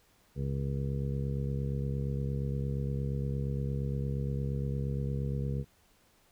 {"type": "harmonic tone", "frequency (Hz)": 68.6, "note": "C#2", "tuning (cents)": -17, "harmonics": [1, 2, 3, 4, 5, 6, 7], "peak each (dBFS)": [-36, -32, -39, -49, -51, -45, -44], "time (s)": [0.35, 5.65], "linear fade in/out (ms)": 50, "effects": ["pink hiss -66 dBFS RMS until 6.31 s"]}